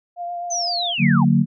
sine tone with vibrato, 698.5 Hz, F5, in tune, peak -25 dBFS, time 0.16-0.95 s, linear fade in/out 50 ms, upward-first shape triangle, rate 7.8 Hz, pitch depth 20 cents each way
sine linear sweep, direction down, 6290 to 674 Hz, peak -21 dBFS, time 0.5-1.25 s, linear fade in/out 20 ms
sine chord, D augmented, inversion none, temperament just, 146.83 / 183.54 / 229.4 Hz, D3 / F#3 / A#3, 0 / -14 / -28 cents, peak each -17 dBFS, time 0.98-1.46 s, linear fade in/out 50 ms
effects none

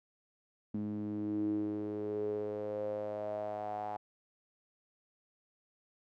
sawtooth tone with band-pass filter sweep, 104.8 Hz, G#2, 16 cents sharp, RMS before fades -37 dBFS, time 0.74-3.97 s, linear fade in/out 5 ms, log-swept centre 240 to 790 Hz, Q 7.9, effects none

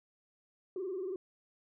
sine tone with frequency modulation, 375.8 Hz, F#4, 27 cents sharp, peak -34 dBFS, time 0.76-1.16 s, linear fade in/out 2 ms, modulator 21.4 Hz, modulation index 1.1, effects tanh soft clip ceiling -31 dBFS

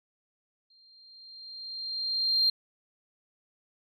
sine tone with exponential growth, 4186 Hz, C8, in tune, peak -19 dBFS, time 0.7-2.5 s, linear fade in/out 5 ms, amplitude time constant 390 ms, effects tanh soft clip ceiling -16 dBFS

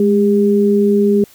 sine tone pair together, 207.7 / 403.8 Hz, G#3 / G#4, 0 / -49 cents, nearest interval octave, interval 1151 cents, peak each -12 dBFS, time 0-1.24 s, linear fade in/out 2 ms, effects white hiss -46 dBFS RMS until 1.34 s

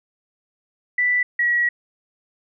sine tone pair in turn, 1975.5 / 1919.3 Hz, B6 / B6, 0 / -50 cents, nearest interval unison, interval 50 cents, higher first, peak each -16 dBFS, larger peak neither, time 0.98-1.23 / 1.39-1.69 s, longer second, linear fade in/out 5 ms, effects none

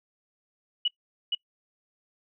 sine tone with echo, 2933 Hz, F#7, 16 cents flat, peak -22 dBFS, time 0.85-0.88 s, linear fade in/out 5 ms, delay 470 ms, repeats 1, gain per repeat -2 dB, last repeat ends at 1.35 s, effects noise-tail reverb RT60 0.1 s tail -23 dB re dry

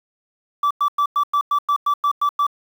sine tone bursts, 1159 Hz, D6, 23 cents flat, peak -12 dBFS, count 11, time 0.63-2.467 s, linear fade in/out 5 ms, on 77 ms, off 99 ms, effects tanh soft clip ceiling -14 dBFS + 7-bit

